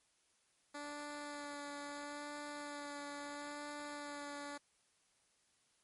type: tone with vibrato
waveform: 10% pulse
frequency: 290.3 Hz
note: D4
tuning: 20 cents flat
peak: -36 dBFS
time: 0.74-4.58 s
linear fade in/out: 10 ms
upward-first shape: sine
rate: 0.75 Hz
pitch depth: 17 cents each way
effects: white hiss -75 dBFS RMS until 5.83 s + MP3 48 kbps